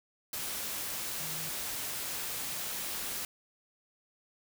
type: tone in noise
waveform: sine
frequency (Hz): 158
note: D#3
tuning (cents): +27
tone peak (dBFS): -46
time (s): 1.2-1.49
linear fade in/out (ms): 2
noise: white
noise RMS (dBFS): -37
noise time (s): 0.33-3.25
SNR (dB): -12
effects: none